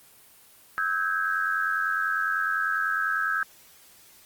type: tone cluster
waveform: sine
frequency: 1297 / 1543 / 1633 Hz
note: E6 / G6 / G#6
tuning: -28 / -28 / -30 cents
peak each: -28 dBFS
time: 0.78-3.43 s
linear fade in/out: 0 ms
effects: white hiss -54 dBFS RMS until 4.25 s + Opus 24 kbps